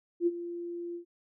sine tone with ADSR envelope, 345.2 Hz, F4, 20 cents flat, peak -21 dBFS, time 0.2-1.05 s, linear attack 67 ms, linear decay 36 ms, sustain -14 dB, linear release 100 ms, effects none

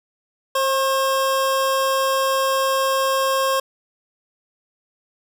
square tone pair together, 532.7 / 1079 Hz, C5 / C#6, +31 / -47 cents, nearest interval octave, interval 1222 cents, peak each -21 dBFS, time 0.55-3.6 s, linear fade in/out 5 ms, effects none

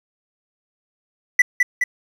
triangle tone with echo, 1975.5 Hz, B6, in tune, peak -6 dBFS, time 1.39-1.42 s, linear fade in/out 5 ms, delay 210 ms, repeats 2, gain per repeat -4 dB, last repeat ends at 1.84 s, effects 8-bit

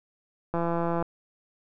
click train, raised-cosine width 1 ms, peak -15 dBFS, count 83, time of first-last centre 0.54-1.025 s, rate 169 Hz, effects none

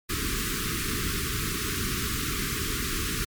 pink band-stop noise, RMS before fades -29 dBFS, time 0.09-3.25 s, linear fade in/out 10 ms, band 440 to 1100 Hz, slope 96 dB/octave, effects MP3 96 kbps

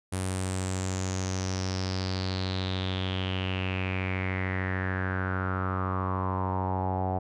sawtooth tone with low-pass filter sweep, 93.5 Hz, F#2, 19 cents sharp, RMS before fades -30 dBFS, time 0.12-7.19 s, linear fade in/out 10 ms, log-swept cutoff 9700 to 750 Hz, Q 6.2, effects none

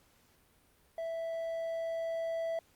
triangle tone with level ramp, 659.3 Hz, E5, in tune, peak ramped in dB -33 to -30 dBFS, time 0.98-2.59 s, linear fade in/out 2 ms, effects pink hiss -67 dBFS RMS until 2.75 s + Opus 48 kbps

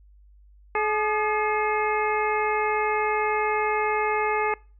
harmonic tone with a mistuned harmonic, 426.7 Hz, G#4, 47 cents sharp, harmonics 1 / 2 / 3 / 4 / 5 / 6, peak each -26 / -26 / -29 / -33 / -29 / -35 dBFS, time 0.75-4.54 s, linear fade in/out 2 ms, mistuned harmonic 3, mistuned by -77 cents, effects noise-tail reverb RT60 0.4 s tail -25 dB re dry + added 50 Hz sine -50 dBFS peak until 4.79 s

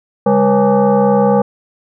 sine tone with frequency modulation, 139.1 Hz, C#3, 6 cents sharp, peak -8 dBFS, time 0.26-1.42 s, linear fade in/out 5 ms, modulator 342 Hz, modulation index 2.1, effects none

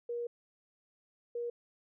sine tone bursts at uneven times, 475.6 Hz, A#4, 35 cents sharp, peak -34 dBFS, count 2, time 0.09-0.27 / 1.35-1.5 s, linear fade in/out 5 ms, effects none

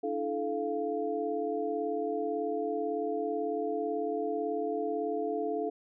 sine tone cluster, 292.4 / 330.5 / 433.9 / 695 Hz, D4 / E4 / A4 / F5, -7 / +5 / -24 / -9 cents, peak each -37 / -38 / -32 / -36 dBFS, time 0.03-5.7 s, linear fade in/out 10 ms, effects none

